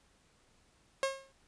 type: tone with exponential decay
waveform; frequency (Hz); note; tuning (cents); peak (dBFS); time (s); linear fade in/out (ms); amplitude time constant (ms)
sawtooth; 540; C#5; -45; -23; 1.03-1.32; 1; 61
effects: pink hiss -68 dBFS RMS until 1.47 s + resampled to 22050 Hz